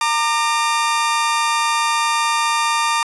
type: tone pair together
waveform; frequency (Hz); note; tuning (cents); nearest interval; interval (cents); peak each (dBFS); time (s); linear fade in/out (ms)
sawtooth; 922 / 1197.4; A#5 / D6; -19 / +33; perfect fourth; 452; -15; 0.01-3.03; 2
effects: resampled to 24000 Hz